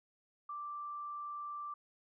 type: tone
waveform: sine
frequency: 1174.7 Hz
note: D6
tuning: in tune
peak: -40 dBFS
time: 0.49-1.74 s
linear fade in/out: 5 ms
effects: none